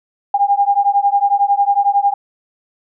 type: beating tone pair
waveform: sine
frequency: 800 / 811 Hz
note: G5 / G#5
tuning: +35 / -41 cents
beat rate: 11 Hz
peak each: -14 dBFS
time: 0.34-2.14 s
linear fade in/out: 5 ms
effects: none